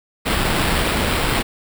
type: noise with sample-and-hold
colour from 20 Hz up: pink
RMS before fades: -19 dBFS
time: 0.25-1.43 s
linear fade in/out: 20 ms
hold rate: 6300 Hz
effects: none